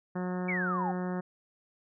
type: harmonic tone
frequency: 181.4 Hz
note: F#3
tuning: 34 cents flat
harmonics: 1 / 2 / 3 / 4 / 5 / 6 / 7 / 8 / 9 / 10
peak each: -32 / -38 / -42 / -44 / -46 / -48 / -49 / -50 / -51 / -52 dBFS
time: 0.15-1.21 s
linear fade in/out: 10 ms
type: exponential sweep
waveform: sine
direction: down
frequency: 2338 to 740 Hz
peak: -30 dBFS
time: 0.48-0.92 s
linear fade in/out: 10 ms
effects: none